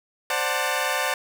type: chord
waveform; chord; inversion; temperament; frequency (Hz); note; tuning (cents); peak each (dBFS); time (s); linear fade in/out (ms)
15% pulse; D dominant seventh; third; equal with one note detuned; 523.3 / 587.3 / 740 / 892.3; C5 / D5 / F#5 / A5; 0 / 0 / 0 / +24; -22; 0.3-1.14; 2
effects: none